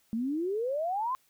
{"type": "exponential sweep", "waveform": "sine", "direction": "up", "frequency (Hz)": [216.2, 1072], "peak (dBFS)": -28, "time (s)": [0.13, 1.15], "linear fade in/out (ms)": 0, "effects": ["white hiss -68 dBFS RMS until 1.29 s"]}